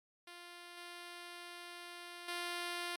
5% pulse tone with level steps, 349.2 Hz, F4, in tune, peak -39 / -36 / -27 dBFS, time 0.27-2.96 s, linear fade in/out 5 ms, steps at 0.77 / 2.28 s, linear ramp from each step 5 ms, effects low-pass 12000 Hz 12 dB/octave + MP3 96 kbps

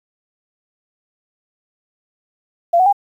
sine tone with pitch steps, 686 / 743.8 / 806.4 Hz, F5 / F#5 / G5, -31 / +9 / +49 cents, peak -9 dBFS, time 2.73-2.928 s, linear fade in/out 10 ms, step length 66 ms, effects 8-bit

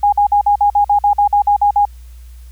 sine tone bursts, 820 Hz, G#5, 22 cents flat, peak -8 dBFS, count 13, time 0.03-1.853 s, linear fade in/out 5 ms, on 95 ms, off 49 ms, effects added 60 Hz sine -33 dBFS peak until 2.51 s + white hiss -52 dBFS RMS until 2.51 s

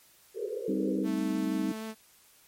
pink band-pass noise, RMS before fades -35 dBFS, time 0.34-1.09 s, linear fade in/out 50 ms, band 380 to 510 Hz, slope 96 dB/octave
sine chord, C minor, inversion second, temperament just, 196.22 / 261.6 / 314 Hz, G3 / C4 / Eb4, +2 / 0 / +16 cents, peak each -32 / -33 / -31 dBFS, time 0.68-1.72 s, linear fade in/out 5 ms
sawtooth tone with vibrato, 220 Hz, A3, in tune, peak -32 dBFS, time 1.03-1.95 s, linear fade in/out 50 ms, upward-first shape sine, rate 6.4 Hz, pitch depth 9 cents each way
effects white hiss -60 dBFS RMS until 2.47 s + MP3 64 kbps

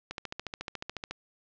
click train, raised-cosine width 0.2 ms, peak -18 dBFS, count 15, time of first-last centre 0.11-1.11 s, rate 14 Hz, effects low-pass 5000 Hz 12 dB/octave

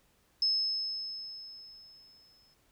sine tone with exponential decay, 5200 Hz, E8, 24 cents flat, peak -24 dBFS, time 0.42-2.54 s, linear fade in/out 2 ms, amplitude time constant 460 ms, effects pink hiss -69 dBFS RMS until 2.71 s

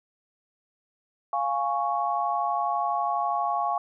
sine chord, Db major, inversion first, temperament equal, 698.5 / 830.6 / 1108.7 Hz, F5 / Ab5 / Db6, 0 / 0 / 0 cents, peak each -28 dBFS, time 1.33-3.78 s, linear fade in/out 2 ms, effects none

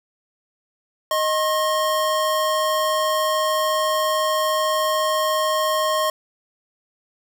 square tone pair together, 622.3 / 1075.1 Hz, D#5 / C6, 0 / +47 cents, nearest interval major sixth, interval 947 cents, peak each -22 dBFS, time 1.11-6.1 s, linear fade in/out 2 ms, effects none

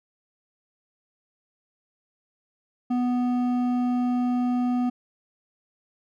sine tone with hard clipping, 246.9 Hz, B3, in tune, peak -23 dBFS, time 2.9-4.9 s, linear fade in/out 10 ms, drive 8 dB, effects none

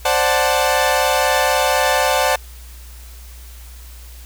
sawtooth chord, D dominant seventh, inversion third, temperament equal, 523.3 / 587.3 / 740 / 880 Hz, C5 / D5 / F#5 / A5, 0 / 0 / 0 / 0 cents, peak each -16 dBFS, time 0.05-2.36 s, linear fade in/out 5 ms, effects added 60 Hz sine -35 dBFS peak until 4.25 s + white hiss -44 dBFS RMS until 4.25 s

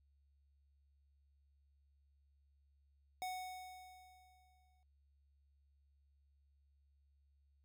square tone with exponential decay, 740 Hz, F#5, in tune, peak -40 dBFS, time 3.22-4.83 s, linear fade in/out 0 ms, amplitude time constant 350 ms, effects added 70 Hz sine -70 dBFS peak until 7.64 s

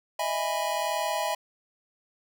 square chord, E major seventh, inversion third, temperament just, 618.1 / 659.3 / 824.1 / 988.9 Hz, D#5 / E5 / G#5 / B5, -12 / 0 / -14 / +2 cents, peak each -34 / -33 / -32 / -33 dBFS, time 0.19-1.35 s, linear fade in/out 5 ms, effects none

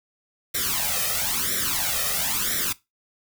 white noise with flanger, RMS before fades -25 dBFS, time 0.54-2.73 s, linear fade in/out 10 ms, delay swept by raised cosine 0.53 to 1.63 ms, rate 1 Hz, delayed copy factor +0.9, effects noise-tail reverb RT60 0.2 s tail -19 dB re dry

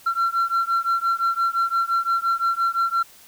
sine beating tone pair, 1358 / 1363.8 Hz, F6 / F6, -49 / -42 cents, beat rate 5.8 Hz, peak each -20 dBFS, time 0.06-3.03 s, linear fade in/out 10 ms, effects tanh soft clip ceiling -16 dBFS + white hiss -49 dBFS RMS until 3.27 s

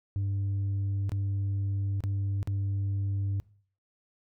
sine tone with dropouts, 98.9 Hz, G2, 16 cents sharp, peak -24 dBFS, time 0.16-3.4 s, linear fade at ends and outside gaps 0 ms, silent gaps 1.094-1.119 / 2.005-2.038 / 2.429-2.474 s, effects noise-tail reverb RT60 0.5 s tail -23 dB re dry + tanh soft clip ceiling -26 dBFS

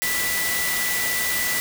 sine tone in noise, 1975.5 Hz, B6, in tune, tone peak -25 dBFS, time 0.02-1.6 s, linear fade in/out 0 ms, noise white, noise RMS -25 dBFS, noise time 0.02-1.6 s, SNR -3 dB, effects none

